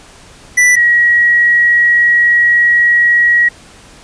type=tone pair in turn; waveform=square / sine; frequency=1975.5 / 1908.2 Hz; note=B6 / A#6; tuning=0 / +40 cents; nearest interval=minor second; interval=60 cents; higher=first; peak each=-6 dBFS; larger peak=neither; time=0.57-0.76 / 0.76-3.49 s; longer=second; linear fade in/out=10 ms; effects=pink hiss -39 dBFS RMS until 4.03 s + resampled to 22050 Hz